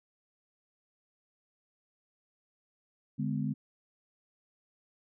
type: chord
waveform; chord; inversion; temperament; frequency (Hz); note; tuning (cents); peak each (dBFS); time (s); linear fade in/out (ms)
sine; G# diminished; second; equal with one note detuned; 146.83 / 207.7 / 252.7; D3 / G#3 / B3; 0 / 0 / +40; -33 / -34 / -35; 3.18-3.54; 20
effects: none